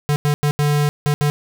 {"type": "tone bursts at uneven times", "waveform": "square", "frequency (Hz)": 146.83, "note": "D3", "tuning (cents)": 0, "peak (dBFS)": -15, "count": 6, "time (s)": [[0.09, 0.16], [0.25, 0.34], [0.43, 0.51], [0.59, 0.89], [1.06, 1.14], [1.21, 1.3]], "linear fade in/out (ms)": 0, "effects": []}